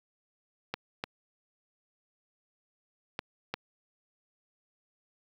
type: clicks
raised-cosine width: 0.3 ms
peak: -16 dBFS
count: 4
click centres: 0.74 / 1.039 / 3.191 / 3.54 s
effects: high-pass 80 Hz 12 dB/octave + 9-bit